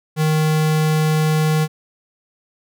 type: tone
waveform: square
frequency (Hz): 155.5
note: D#3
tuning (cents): -1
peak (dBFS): -15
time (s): 0.16-1.68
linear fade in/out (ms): 50
effects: none